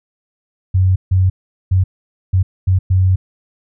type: tone bursts at uneven times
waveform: sine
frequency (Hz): 93.3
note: F#2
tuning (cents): +15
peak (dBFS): -9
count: 6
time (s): 0.74-0.96 / 1.11-1.3 / 1.71-1.84 / 2.33-2.43 / 2.67-2.79 / 2.9-3.16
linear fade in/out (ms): 10
effects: none